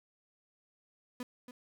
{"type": "tone with echo", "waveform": "35% pulse", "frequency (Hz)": 247.8, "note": "B3", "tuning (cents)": 6, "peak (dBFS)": -36, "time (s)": [1.2, 1.23], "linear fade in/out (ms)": 2, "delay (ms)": 280, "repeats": 1, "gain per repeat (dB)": -9, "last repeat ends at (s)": 1.51, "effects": []}